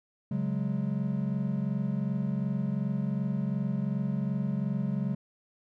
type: chord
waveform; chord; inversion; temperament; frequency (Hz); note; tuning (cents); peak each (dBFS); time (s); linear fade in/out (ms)
triangle; C# suspended fourth; none; equal; 138.59 / 185 / 207.7; C#3 / F#3 / G#3; 0 / 0 / 0; -30; 0.31-5.15; 5
effects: none